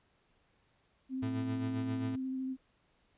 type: tone with vibrato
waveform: sine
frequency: 261.6 Hz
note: C4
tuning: in tune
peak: -34 dBFS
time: 1.09-2.57 s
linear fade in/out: 50 ms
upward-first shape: triangle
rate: 13 Hz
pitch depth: 16 cents each way
type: tone with tremolo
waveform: 40% pulse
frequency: 110 Hz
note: A2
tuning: in tune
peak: -34 dBFS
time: 1.22-2.16 s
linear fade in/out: 10 ms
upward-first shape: sine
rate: 7.5 Hz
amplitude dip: 50%
effects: pink hiss -72 dBFS RMS until 3.17 s + resampled to 8000 Hz